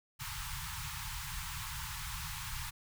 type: band-stop noise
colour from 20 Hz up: pink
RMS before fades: -41 dBFS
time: 0.19-2.71 s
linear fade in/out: 20 ms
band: 160 to 840 Hz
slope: 96 dB/octave
effects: none